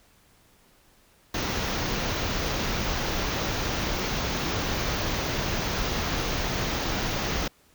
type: band-stop noise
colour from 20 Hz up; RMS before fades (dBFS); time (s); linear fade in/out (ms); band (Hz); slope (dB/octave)
pink; -28; 1.34-7.48; 5; 6700 to 15000; 96
effects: pink hiss -60 dBFS RMS until 7.74 s